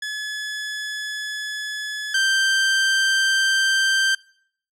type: tone pair in turn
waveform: sawtooth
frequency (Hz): 1708 / 1567.4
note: G#6 / G6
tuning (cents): +48 / -1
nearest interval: minor second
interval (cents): 149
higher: first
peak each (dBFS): -22 / -13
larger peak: second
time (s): 0.02-2.14 / 2.14-4.15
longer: first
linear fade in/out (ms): 5
effects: noise-tail reverb RT60 0.6 s tail -23 dB re dry + low-pass 8000 Hz 12 dB/octave